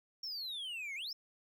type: exponential two-way sweep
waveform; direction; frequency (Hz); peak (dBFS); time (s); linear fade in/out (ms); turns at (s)
triangle; down then up; 5560 to 2093 to 5560; -38; 0.23-1.13; 5; 0.95
effects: none